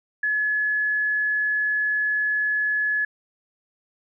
sine tone, 1704 Hz, G#6, 44 cents sharp, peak -20 dBFS, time 0.23-3.05 s, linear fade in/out 5 ms, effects none

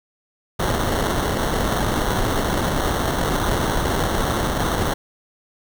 pink noise with sample-and-hold, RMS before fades -21 dBFS, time 0.59-4.94 s, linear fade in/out 10 ms, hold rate 2450 Hz, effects none

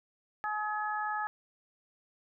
harmonic tone, 423.8 Hz, G#4, 35 cents sharp, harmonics 2 / 3 / 4, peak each -34 / -36 / -37 dBFS, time 0.44-1.27 s, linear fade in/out 0 ms, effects none

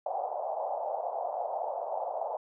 pink band-pass noise, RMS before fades -34 dBFS, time 0.06-2.37 s, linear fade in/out 2 ms, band 580 to 830 Hz, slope 48 dB/octave, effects none

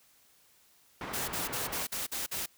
white low-pass noise, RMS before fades -40 dBFS, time 1.01-1.83 s, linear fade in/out 2 ms, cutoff 1500 Hz, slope 12 dB/octave
white noise bursts, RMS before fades -35 dBFS, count 7, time 1.13-2.462 s, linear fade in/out 10 ms, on 150 ms, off 47 ms
effects white hiss -64 dBFS RMS until 2.57 s

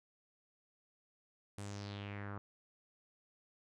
sawtooth tone with low-pass filter sweep, 101.3 Hz, G#2, 43 cents flat, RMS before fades -45 dBFS, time 1.58-2.38 s, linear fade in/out 0 ms, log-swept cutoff 9500 to 1200 Hz, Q 3.5, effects none

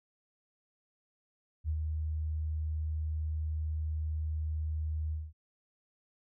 sine tone with ADSR envelope, 77.78 Hz, D#2, in tune, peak -28 dBFS, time 1.64-5.33 s, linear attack 50 ms, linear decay 67 ms, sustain -3 dB, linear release 210 ms, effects none

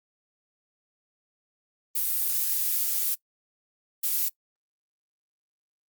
violet noise bursts at uneven times, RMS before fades -26 dBFS, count 2, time 1.95-3.15 / 4.03-4.29 s, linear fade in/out 10 ms, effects noise-tail reverb RT60 0.1 s tail -23 dB re dry + Opus 32 kbps

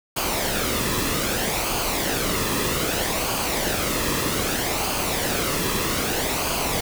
pink noise with flanger, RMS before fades -24 dBFS, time 0.16-6.81 s, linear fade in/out 10 ms, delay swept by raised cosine 0.53 to 1.37 ms, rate 0.63 Hz, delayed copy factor -0.5, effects none

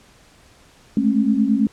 sine tone cluster, 211.4 / 220.4 / 271.5 Hz, G#3 / A3 / C#4, +31 / +3 / -36 cents, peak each -19 dBFS, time 0.97-1.67 s, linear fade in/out 2 ms, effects pink hiss -51 dBFS RMS until 1.72 s + low-pass 9000 Hz 12 dB/octave

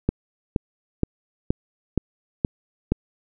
click train, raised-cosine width 3 ms, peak -6 dBFS, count 7, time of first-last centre 0.09-2.92 s, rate 2.12 Hz, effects none

